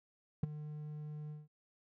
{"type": "tone with ADSR envelope", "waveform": "triangle", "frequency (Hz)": 150.8, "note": "D3", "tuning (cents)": 46, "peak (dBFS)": -24, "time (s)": [0.43, 1.48], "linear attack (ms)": 5, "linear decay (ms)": 15, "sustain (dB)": -16, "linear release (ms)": 180, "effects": []}